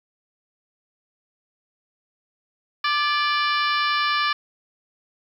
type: harmonic tone with a mistuned harmonic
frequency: 590 Hz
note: D5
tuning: 8 cents sharp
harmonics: 2 / 3 / 4 / 5 / 6 / 7 / 8 / 9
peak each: -22 / -26 / -28 / -30 / -32 / -33 / -34 / -35 dBFS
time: 2.84-4.33 s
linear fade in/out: 5 ms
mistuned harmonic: 3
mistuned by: -43 cents
effects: 9-bit